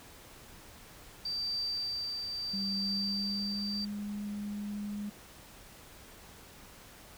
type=tone with tremolo; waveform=sine; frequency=4663 Hz; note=D8; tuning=13 cents flat; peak=-31 dBFS; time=1.25-3.85 s; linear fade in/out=5 ms; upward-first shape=triangle; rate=0.74 Hz; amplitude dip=40%
type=tone with pitch glide; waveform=sine; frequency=196 to 206 Hz; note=G3 to G#3; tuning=0 to -14 cents; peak=-35 dBFS; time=2.53-5.1 s; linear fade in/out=10 ms; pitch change=+86 cents; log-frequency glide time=2.77-3.92 s
effects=pink hiss -53 dBFS RMS until 7.17 s